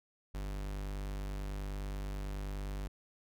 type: tone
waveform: 45% pulse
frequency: 49.39 Hz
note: G1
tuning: 14 cents sharp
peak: -37 dBFS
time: 0.34-2.88 s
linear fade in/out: 10 ms
effects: none